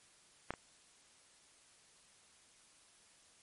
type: clicks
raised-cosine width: 0.5 ms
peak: -21 / -30 dBFS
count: 2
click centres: 0.506 / 0.538 s
effects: white hiss -65 dBFS RMS until 3.42 s + MP3 48 kbps